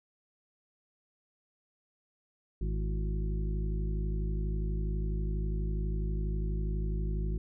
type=harmonic tone with a mistuned harmonic; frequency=52.2 Hz; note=G#1; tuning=10 cents sharp; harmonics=1 / 2 / 3 / 4 / 6 / 7; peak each=-30 / -41 / -38 / -44 / -49 / -45 dBFS; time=2.61-7.38 s; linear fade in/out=5 ms; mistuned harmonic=6; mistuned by=+78 cents; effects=none